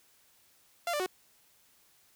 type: tone with pitch steps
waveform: sawtooth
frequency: 690 / 591 / 369.2 Hz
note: F5 / D5 / F#4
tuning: -21 / +11 / -4 cents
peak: -26 dBFS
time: 0.87-1.062 s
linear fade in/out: 2 ms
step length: 64 ms
effects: white hiss -65 dBFS RMS until 2.15 s